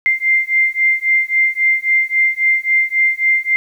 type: beating tone pair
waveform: sine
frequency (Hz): 2093 / 2096.7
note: C7 / C7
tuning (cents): 0 / +3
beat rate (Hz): 3.7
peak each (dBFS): -15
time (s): 0.06-3.56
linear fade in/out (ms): 0
effects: 8-bit